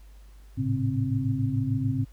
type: tone cluster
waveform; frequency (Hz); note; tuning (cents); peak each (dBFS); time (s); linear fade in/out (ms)
sine; 107.6 / 114.5 / 136.2 / 264; A2 / A#2 / C#3 / C4; -38 / -31 / -30 / +16; -29; 0.57-2.05; 20
effects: added 50 Hz sine -46 dBFS peak until 2.12 s + pink hiss -62 dBFS RMS until 2.12 s